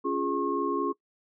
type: tone cluster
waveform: sine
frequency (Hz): 279 / 349.8 / 414 / 1082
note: C#4 / F4 / G#4 / C#6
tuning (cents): +11 / +3 / -5 / -42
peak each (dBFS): -31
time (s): 0.04-0.93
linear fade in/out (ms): 20
effects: noise-tail reverb RT60 0.1 s tail -21 dB re dry